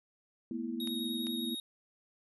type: chord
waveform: sine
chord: A suspended second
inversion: none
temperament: equal with one note detuned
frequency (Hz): 220 / 241.6 / 329.6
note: A3 / B3 / E4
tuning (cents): 0 / -38 / 0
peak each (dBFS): -41 / -37 / -40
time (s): 0.51-1.55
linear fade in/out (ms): 2
type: tone with vibrato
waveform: square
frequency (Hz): 3758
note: A#7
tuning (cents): +13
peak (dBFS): -38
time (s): 0.8-1.6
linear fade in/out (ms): 2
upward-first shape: triangle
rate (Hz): 10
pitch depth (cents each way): 10
type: clicks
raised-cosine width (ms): 0.2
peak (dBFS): -29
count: 2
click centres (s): 0.874 / 1.269
effects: none